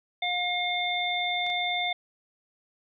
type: harmonic tone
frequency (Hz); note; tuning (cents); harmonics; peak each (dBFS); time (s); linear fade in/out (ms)
714; F5; +38; 1 / 3 / 5; -30 / -30 / -30; 0.22-1.93; 5
type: clicks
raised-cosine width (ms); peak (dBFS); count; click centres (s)
0.2; -27; 2; 1.465 / 1.501
effects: none